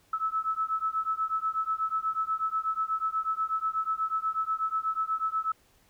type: beating tone pair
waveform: sine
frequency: 1300 / 1308.2 Hz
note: E6 / E6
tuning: -24 / -14 cents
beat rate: 8.2 Hz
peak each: -30 dBFS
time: 0.13-5.52 s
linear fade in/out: 5 ms
effects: pink hiss -64 dBFS RMS until 5.89 s